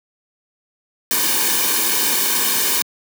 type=noise with comb filter; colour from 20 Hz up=white; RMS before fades=-18 dBFS; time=1.11-2.82 s; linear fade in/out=0 ms; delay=1.5 ms; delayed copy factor=-0.85; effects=high-pass 200 Hz 12 dB/octave